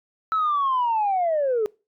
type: linear sweep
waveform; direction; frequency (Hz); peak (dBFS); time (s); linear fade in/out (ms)
sine; down; 1318.5 to 410.9; -18; 0.32-1.66; 0
effects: noise-tail reverb RT60 0.3 s tail -25 dB re dry + tanh soft clip ceiling -16 dBFS